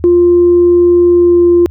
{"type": "tone with pitch glide", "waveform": "sine", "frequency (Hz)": [350, 347.6], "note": ["F4", "F4"], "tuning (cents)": [4, -8], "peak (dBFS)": -3, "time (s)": [0.04, 1.66], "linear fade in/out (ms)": 0, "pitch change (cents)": -12, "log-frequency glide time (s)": [1.1, 1.49], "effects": ["tanh soft clip ceiling 0 dBFS", "added 82 Hz sine -25 dBFS peak until 1.7 s"]}